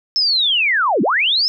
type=linear two-way sweep; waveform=sine; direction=down then up; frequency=5320 to 174.2 to 5320 Hz; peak=-13 dBFS; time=0.16-1.48 s; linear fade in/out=0 ms; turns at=1.02 s; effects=none